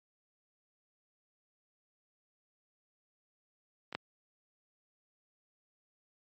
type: clicks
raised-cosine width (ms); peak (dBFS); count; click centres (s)
0.3; -27 / -17; 2; 3.926 / 3.95
effects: high-pass 150 Hz 12 dB/octave + MP3 32 kbps